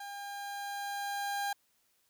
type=tone with level ramp; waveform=30% pulse; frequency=805 Hz; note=G5; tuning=46 cents sharp; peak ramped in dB=-39 to -29 dBFS; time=0-1.53 s; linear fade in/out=5 ms; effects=white hiss -73 dBFS RMS until 2.09 s